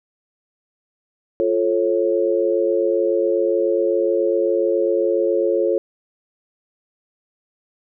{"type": "chord", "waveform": "sine", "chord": "F augmented", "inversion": "none", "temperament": "just", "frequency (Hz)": [349.2, 436.5, 545.7], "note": ["F4", "A4", "C#5"], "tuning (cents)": [0, -14, -27], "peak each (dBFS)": -20, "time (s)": [1.4, 5.78], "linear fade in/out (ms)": 0, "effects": []}